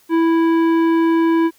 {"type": "tone with tanh clipping", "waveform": "triangle", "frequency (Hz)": 329.6, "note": "E4", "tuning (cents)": 0, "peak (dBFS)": -14, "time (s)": [0.09, 1.51], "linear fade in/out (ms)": 50, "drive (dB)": 17, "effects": ["white hiss -54 dBFS RMS until 1.58 s"]}